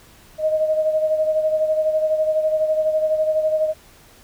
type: beating tone pair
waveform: sine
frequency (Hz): 622.3 / 634.3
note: D#5 / D#5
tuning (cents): 0 / +33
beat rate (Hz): 12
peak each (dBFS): -17 / -25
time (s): 0.38-3.74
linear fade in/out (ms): 50
effects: pink hiss -49 dBFS RMS until 4.23 s